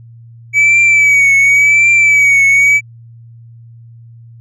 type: tone with vibrato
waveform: triangle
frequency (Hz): 2282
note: C#7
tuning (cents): +50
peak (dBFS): -4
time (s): 0.53-2.81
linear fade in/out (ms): 50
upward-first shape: triangle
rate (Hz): 0.91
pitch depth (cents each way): 65
effects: added 116 Hz sine -34 dBFS peak until 4.4 s + resampled to 24000 Hz